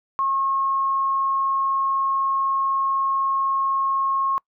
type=tone; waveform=sine; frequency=1084 Hz; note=C#6; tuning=39 cents flat; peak=-19 dBFS; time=0.19-4.38 s; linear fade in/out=0 ms; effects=noise-tail reverb RT60 0.1 s tail -26 dB re dry